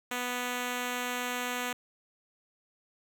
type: tone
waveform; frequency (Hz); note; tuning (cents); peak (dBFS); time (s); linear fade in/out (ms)
5% pulse; 246.9; B3; 0; -20; 0.11-1.73; 5
effects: none